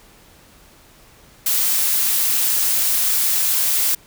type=noise; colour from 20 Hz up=blue; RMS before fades=-18 dBFS; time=1.46-3.95 s; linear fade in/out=5 ms; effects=pink hiss -49 dBFS RMS until 4.06 s